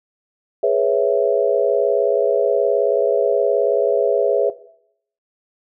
sine chord, C# minor seventh, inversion second, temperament equal with one note detuned, 415.3 / 493.9 / 552.8 / 659.3 Hz, G#4 / B4 / C#5 / E5, 0 / 0 / -5 / 0 cents, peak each -19 dBFS, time 0.63-4.5 s, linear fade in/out 5 ms, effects noise-tail reverb RT60 0.7 s tail -17 dB re dry

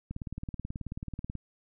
click train, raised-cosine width 5 ms, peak -24 dBFS, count 24, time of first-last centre 0.11-1.353 s, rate 18.5 Hz, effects none

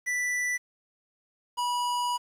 square tone pair in turn, 1975.5 / 973.6 Hz, B6 / B5, 0 / -25 cents, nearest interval octave, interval 1225 cents, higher first, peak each -27 dBFS, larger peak neither, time 0.06-0.58 / 1.57-2.18 s, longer second, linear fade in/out 20 ms, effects low-pass 11000 Hz 12 dB/octave + 9-bit

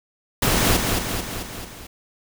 pink noise with echo, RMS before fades -19 dBFS, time 0.42-0.77 s, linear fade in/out 5 ms, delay 220 ms, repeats 5, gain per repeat -4 dB, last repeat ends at 1.87 s, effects none

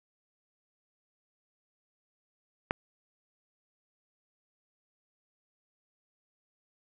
click, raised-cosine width 0.5 ms, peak -12 dBFS, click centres 2.709 s, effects none

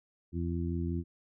harmonic tone, 85.2 Hz, F2, 42 cents flat, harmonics 1 / 2 / 3 / 4, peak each -33 / -36 / -38 / -39 dBFS, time 0.32-1.04 s, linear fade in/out 50 ms, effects none

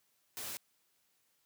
white noise, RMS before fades -42 dBFS, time 0.37-0.57 s, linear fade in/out 0 ms, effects white hiss -75 dBFS RMS until 1.45 s + high-pass 80 Hz 12 dB/octave

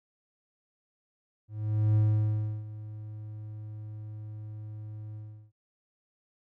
triangle tone with ADSR envelope, 107 Hz, A2, 48 cents flat, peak -18 dBFS, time 1.48-5.52 s, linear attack 480 ms, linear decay 680 ms, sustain -18 dB, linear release 360 ms, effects none

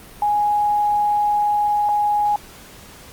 sine tone pair in turn, 830.6 / 830.6 Hz, G#5 / G#5, 0 / 0 cents, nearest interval unison, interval 0 cents, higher neither, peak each -15 dBFS, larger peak neither, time 0.22-1.89 / 1.89-2.36 s, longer first, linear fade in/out 2 ms, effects pink hiss -42 dBFS RMS until 3.12 s + Opus 32 kbps

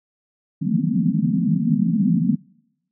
pink band-pass noise, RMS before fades -19 dBFS, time 0.61-2.36 s, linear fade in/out 10 ms, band 150 to 260 Hz, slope 96 dB/octave, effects noise-tail reverb RT60 0.9 s tail -26 dB re dry

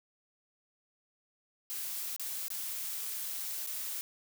blue noise with dropouts, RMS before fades -38 dBFS, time 1.7-4.01 s, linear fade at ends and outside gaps 0 ms, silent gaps 2.163-2.196 / 2.482-2.503 / 3.664-3.672 s, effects none

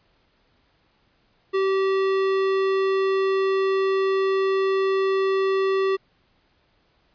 sine tone with tanh clipping, 385.7 Hz, G4, 28 cents flat, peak -21 dBFS, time 1.53-5.97 s, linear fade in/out 20 ms, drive 18 dB, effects pink hiss -64 dBFS RMS until 7.14 s + resampled to 11025 Hz

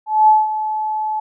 sine tone with ADSR envelope, 862 Hz, A5, 36 cents flat, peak -6 dBFS, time 0.06-1.2 s, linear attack 220 ms, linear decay 190 ms, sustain -12 dB, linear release 7 ms, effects none

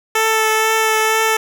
10% pulse tone with vibrato, 440 Hz, A4, in tune, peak -5 dBFS, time 0.15-1.37 s, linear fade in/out 5 ms, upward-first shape triangle, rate 2.1 Hz, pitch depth 15 cents each way, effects none

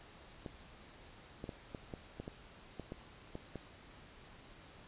clicks, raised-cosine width 2 ms, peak -29 dBFS, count 11, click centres 0.462 / 1.441 / 1.492 / 1.748 / 1.938 / 2.2 / 2.279 / 2.797 / 2.921 / 3.354 / 3.557 s, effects pink hiss -57 dBFS RMS until 4.87 s + resampled to 8000 Hz

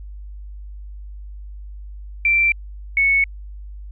sine tone pair in turn, 2349 / 2210 Hz, D7 / C#7, 0 / -6 cents, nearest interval minor second, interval 106 cents, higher first, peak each -13 dBFS, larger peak neither, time 2.25-2.52 / 2.97-3.24 s, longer neither, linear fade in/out 2 ms, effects added 50 Hz sine -32 dBFS peak until 3.91 s

